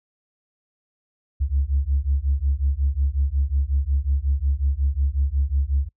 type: beating tone pair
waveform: sine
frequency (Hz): 66.8 / 72.3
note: C2 / D2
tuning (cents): +36 / -27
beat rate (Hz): 5.5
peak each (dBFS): -21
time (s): 1.4-5.89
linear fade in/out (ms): 20
effects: noise-tail reverb RT60 0.1 s tail -24 dB re dry + tanh soft clip ceiling -12 dBFS